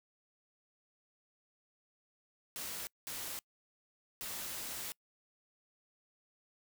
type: noise bursts at uneven times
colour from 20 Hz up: white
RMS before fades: -42 dBFS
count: 3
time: 2.56-2.87 / 3.07-3.39 / 4.21-4.92 s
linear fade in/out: 0 ms
effects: noise-tail reverb RT60 0.1 s tail -25 dB re dry